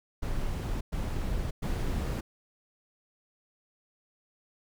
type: noise bursts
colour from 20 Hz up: brown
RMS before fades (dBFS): -31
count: 3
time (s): 0.22-2.21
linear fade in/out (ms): 10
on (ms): 590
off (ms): 110
effects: none